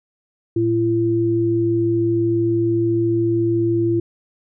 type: tone pair together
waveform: sine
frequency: 113.2 / 339.2 Hz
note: A2 / E4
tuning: +50 / +50 cents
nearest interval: octave + perfect fifth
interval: 1900 cents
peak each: -22 / -16 dBFS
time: 0.56-4 s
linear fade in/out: 5 ms
effects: none